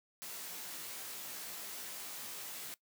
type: noise with comb filter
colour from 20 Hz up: white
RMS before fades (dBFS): -45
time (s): 0.22-2.74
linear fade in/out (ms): 0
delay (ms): 17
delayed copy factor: +0.8
effects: noise-tail reverb RT60 0.1 s tail -19 dB re dry + high-pass 150 Hz 12 dB/octave